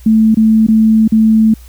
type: tone with dropouts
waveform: sine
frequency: 220 Hz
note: A3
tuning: in tune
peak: -5 dBFS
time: 0.06-1.54 s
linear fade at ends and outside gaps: 5 ms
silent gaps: 0.346-0.37 / 0.667-0.684 / 1.078-1.121 s
effects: added 60 Hz sine -33 dBFS peak until 1.68 s + white hiss -45 dBFS RMS until 1.68 s